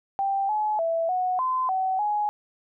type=tone with pitch steps; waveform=sine; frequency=786 / 851 / 661 / 735 / 1028 / 756 / 836 Hz; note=G5 / G#5 / E5 / F#5 / C6 / F#5 / G#5; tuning=+4 / +42 / +5 / -12 / -31 / +37 / +11 cents; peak=-22 dBFS; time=0.19-2.29 s; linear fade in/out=0 ms; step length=300 ms; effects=none